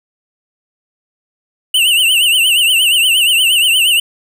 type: tone with vibrato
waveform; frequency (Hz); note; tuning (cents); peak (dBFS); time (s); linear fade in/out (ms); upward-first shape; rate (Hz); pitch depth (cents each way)
square; 2870; F7; +47; -9; 1.74-4; 5; triangle; 8.5; 150
effects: none